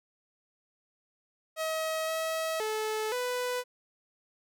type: tone with pitch steps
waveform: sawtooth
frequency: 637 / 643 / 433.4 / 496.4 Hz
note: D#5 / E5 / A4 / B4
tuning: +41 / -43 / -26 / +9 cents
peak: -26 dBFS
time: 1.56-3.64 s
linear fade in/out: 50 ms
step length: 520 ms
effects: none